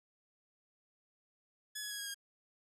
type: tone with pitch steps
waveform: 10% pulse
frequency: 1701 / 1681.5 / 1662.1 / 1643.1 / 1624.2 Hz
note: G#6 / G#6 / G#6 / G#6 / G#6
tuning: +41 / +21 / +1 / -19 / -39 cents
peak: -31 dBFS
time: 1.75-2.145 s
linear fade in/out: 10 ms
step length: 79 ms
effects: none